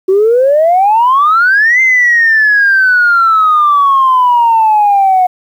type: exponential two-way sweep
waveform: sine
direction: up then down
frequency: 370 to 2093 to 726 Hz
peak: -4 dBFS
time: 0.08-5.27 s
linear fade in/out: 10 ms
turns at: 1.81 s
effects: tanh soft clip ceiling -1 dBFS + 7-bit